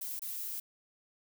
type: noise with dropouts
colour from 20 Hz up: violet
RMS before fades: -39 dBFS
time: 0.01-0.6 s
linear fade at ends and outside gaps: 5 ms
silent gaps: 0.194-0.218 s
effects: none